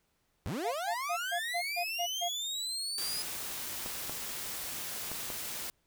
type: linear sweep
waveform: 30% pulse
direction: up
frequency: 65.41 to 5020 Hz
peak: -31 dBFS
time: 0.46-3.22 s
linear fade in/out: 0 ms
type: tone bursts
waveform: triangle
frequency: 698.5 Hz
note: F5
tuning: in tune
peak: -29 dBFS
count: 8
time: 0.64-2.292 s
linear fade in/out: 20 ms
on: 84 ms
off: 140 ms
type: noise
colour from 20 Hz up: white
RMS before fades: -39 dBFS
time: 2.98-5.7 s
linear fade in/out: 0 ms
type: clicks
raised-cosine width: 1 ms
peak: -26 dBFS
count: 4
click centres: 3.861 / 4.096 / 5.116 / 5.302 s
effects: pink hiss -75 dBFS RMS until 5.86 s